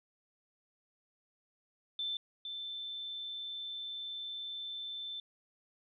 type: tone pair in turn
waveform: sine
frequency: 3539 / 3539 Hz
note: A7 / A7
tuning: +9 / +9 cents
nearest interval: unison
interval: 0 cents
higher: neither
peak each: -34 / -39 dBFS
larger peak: first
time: 1.99-2.17 / 2.45-5.2 s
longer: second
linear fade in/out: 2 ms
effects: none